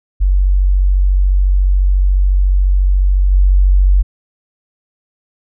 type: tone with level steps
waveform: sine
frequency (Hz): 47.05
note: F#1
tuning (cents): +30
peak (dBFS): -8 / -6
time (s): 0.2-4.03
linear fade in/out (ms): 20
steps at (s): 3.31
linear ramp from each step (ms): 20
effects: none